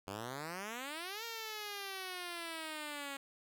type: exponential two-way sweep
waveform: 5% pulse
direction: up then down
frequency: 93.1 to 466.2 to 274.4 Hz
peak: -30 dBFS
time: 0.07-3.17 s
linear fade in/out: 5 ms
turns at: 1.24 s
effects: none